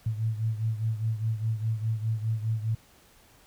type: beating tone pair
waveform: sine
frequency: 110 / 114.9 Hz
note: A2 / A#2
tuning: 0 / -25 cents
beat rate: 4.9 Hz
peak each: -27 / -32 dBFS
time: 0.06-2.75 s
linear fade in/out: 5 ms
effects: pink hiss -58 dBFS RMS until 3.46 s